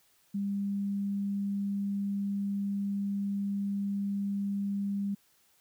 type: tone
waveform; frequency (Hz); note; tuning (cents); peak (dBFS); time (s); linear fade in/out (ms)
sine; 200; G3; +35; -29; 0.34-5.15; 10
effects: white hiss -67 dBFS RMS until 5.6 s